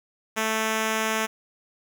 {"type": "tone", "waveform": "5% pulse", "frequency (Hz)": 220, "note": "A3", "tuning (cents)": 0, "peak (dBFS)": -12, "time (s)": [0.36, 1.27], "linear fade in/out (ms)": 20, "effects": []}